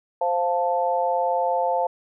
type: chord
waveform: sine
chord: F major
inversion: second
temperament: equal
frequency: 523.3 / 698.5 / 880 Hz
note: C5 / F5 / A5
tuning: 0 / 0 / 0 cents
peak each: -24 dBFS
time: 0.21-1.87 s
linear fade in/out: 5 ms
effects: none